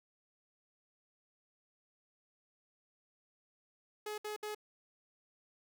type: tone bursts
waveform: sawtooth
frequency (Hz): 422.8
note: G#4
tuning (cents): +31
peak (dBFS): -35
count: 3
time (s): 4.06-4.548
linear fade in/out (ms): 5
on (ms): 120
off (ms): 64
effects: none